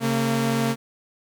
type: tone pair together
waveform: sawtooth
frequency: 135.87 / 228.5 Hz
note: C#3 / A#3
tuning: -34 / -34 cents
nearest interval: major sixth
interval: 900 cents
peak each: -21 / -18 dBFS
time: 0-0.76 s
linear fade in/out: 50 ms
effects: 9-bit